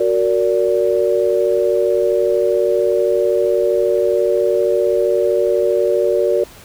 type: chord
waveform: sine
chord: Gb augmented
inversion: none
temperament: just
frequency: 370 / 462.5 / 578.1 Hz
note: Gb4 / Bb4 / D5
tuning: 0 / -14 / -27 cents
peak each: -17 dBFS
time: 0-6.44 s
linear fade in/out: 5 ms
effects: pink hiss -41 dBFS RMS until 6.64 s